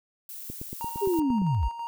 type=noise; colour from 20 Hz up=violet; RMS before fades=-40 dBFS; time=0.29-1.2 s; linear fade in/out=2 ms
type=click train; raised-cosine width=3 ms; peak=-24 dBFS; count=9; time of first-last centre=0.5-1.418 s; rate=8.71 Hz
type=tone with tremolo; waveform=triangle; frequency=932.3 Hz; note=A#5; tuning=in tune; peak=-29 dBFS; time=0.81-1.87 s; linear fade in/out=0 ms; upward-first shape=square; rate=6.1 Hz; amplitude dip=45%
type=linear sweep; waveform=sine; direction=down; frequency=415.3 to 40.87 Hz; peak=-22 dBFS; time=1.01-1.69 s; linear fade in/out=20 ms
effects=none